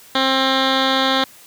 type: tone with low-pass filter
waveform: 10% pulse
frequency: 265.4 Hz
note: C4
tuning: 25 cents sharp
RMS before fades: -17 dBFS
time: 0.15-1.24 s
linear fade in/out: 2 ms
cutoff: 3500 Hz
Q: 3.8
effects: white hiss -45 dBFS RMS until 1.46 s + high-pass 80 Hz 12 dB/octave